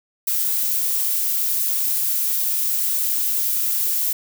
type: noise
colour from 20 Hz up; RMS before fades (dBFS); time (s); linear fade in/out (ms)
violet; -21; 0.27-4.13; 5
effects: none